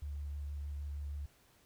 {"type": "tone with vibrato", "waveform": "sine", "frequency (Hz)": 72.2, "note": "D2", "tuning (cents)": -29, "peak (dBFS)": -38, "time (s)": [0.02, 1.26], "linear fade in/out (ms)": 5, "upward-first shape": "sine", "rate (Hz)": 6.4, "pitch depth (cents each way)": 15, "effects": ["pink hiss -67 dBFS RMS until 1.65 s"]}